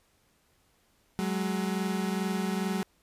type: tone pair together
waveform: 35% pulse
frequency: 187.66 / 210 Hz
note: F#3 / G#3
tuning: +25 / +19 cents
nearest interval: major second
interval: 194 cents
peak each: -28 / -31 dBFS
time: 1.19-2.83 s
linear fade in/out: 0 ms
effects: pink hiss -68 dBFS RMS until 3.02 s + resampled to 32000 Hz